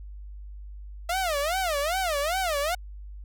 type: tone with vibrato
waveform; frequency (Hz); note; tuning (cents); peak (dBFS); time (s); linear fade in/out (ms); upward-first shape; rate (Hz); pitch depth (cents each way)
sawtooth; 659; E5; -1; -21; 1.09-2.75; 5; sine; 2.5; 270
effects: added 50 Hz sine -38 dBFS peak until 3.24 s